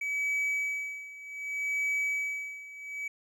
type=tone with tremolo; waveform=triangle; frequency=2283 Hz; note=D7; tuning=50 cents flat; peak=-25 dBFS; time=0.01-3.08 s; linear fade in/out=5 ms; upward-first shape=sine; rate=0.65 Hz; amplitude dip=85%; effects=none